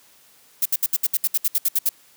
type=noise bursts; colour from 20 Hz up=violet; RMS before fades=-19 dBFS; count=13; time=0.62-1.892 s; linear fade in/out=5 ms; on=36 ms; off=67 ms; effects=white hiss -54 dBFS RMS until 2.16 s + high-pass 100 Hz 12 dB/octave